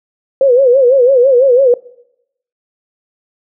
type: tone with vibrato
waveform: sine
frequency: 515 Hz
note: C5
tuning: 28 cents flat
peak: -5 dBFS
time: 0.41-1.74 s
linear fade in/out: 2 ms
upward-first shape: sine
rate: 6 Hz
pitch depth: 130 cents each way
effects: noise-tail reverb RT60 0.8 s tail -21 dB re dry